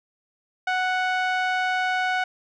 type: tone with low-pass filter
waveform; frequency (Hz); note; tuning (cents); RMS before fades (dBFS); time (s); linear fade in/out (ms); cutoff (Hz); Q
5% pulse; 740; F#5; 0; -24; 0.67-2.24; 5; 1500; 0.98
effects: none